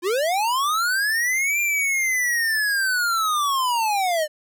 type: linear two-way sweep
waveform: square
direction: up then down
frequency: 329.6 to 2394 to 590 Hz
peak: -20 dBFS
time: 0.02-4.28 s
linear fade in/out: 50 ms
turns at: 1.6 s
effects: none